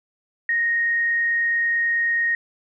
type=tone with frequency modulation; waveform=sine; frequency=1864.7 Hz; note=A#6; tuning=in tune; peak=-18 dBFS; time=0.49-2.35 s; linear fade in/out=2 ms; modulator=29.1 Hz; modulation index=0.26; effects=none